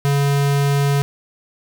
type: tone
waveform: square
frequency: 141.2 Hz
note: C#3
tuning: 32 cents sharp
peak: -15 dBFS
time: 0.05-1.02 s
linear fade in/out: 0 ms
effects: none